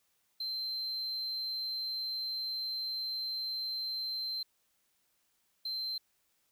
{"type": "tone bursts at uneven times", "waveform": "triangle", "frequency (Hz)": 4114, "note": "C8", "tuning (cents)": -30, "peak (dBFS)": -33, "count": 2, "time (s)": [[0.4, 4.43], [5.65, 5.98]], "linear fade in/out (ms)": 5, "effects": ["white hiss -75 dBFS RMS until 6.51 s"]}